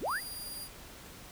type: linear sweep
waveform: sine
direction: up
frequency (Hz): 92.5 to 2093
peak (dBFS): -30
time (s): 0-0.21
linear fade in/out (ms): 50
type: tone with tremolo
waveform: 10% pulse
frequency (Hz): 4805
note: D8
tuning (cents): +39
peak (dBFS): -32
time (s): 0.06-0.69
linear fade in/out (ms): 50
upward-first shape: sine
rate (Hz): 20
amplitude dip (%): 30
effects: pink hiss -50 dBFS RMS until 1.31 s